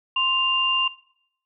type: tone pair together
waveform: sine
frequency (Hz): 1046.6 / 2794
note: C6 / F7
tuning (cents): 0 / 0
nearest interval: octave + perfect fourth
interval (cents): 1700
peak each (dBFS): -25 / -20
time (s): 0.16-0.88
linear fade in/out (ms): 5
effects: noise-tail reverb RT60 0.7 s tail -19 dB re dry